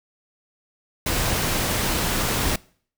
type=noise; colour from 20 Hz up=pink; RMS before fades=-23 dBFS; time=1.06-2.56 s; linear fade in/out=5 ms; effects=noise-tail reverb RT60 0.5 s tail -23 dB re dry